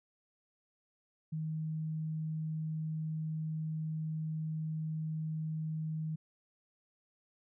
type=tone; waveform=sine; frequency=157.3 Hz; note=D#3; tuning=19 cents sharp; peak=-34 dBFS; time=1.32-6.16 s; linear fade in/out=10 ms; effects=none